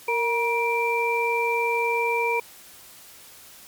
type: tone cluster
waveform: sine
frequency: 463.3 / 954 / 2354 Hz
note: A#4 / A#5 / D7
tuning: -11 / +40 / +3 cents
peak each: -25 dBFS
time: 0.08-2.4 s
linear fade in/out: 5 ms
effects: white hiss -47 dBFS RMS until 3.67 s + MP3 96 kbps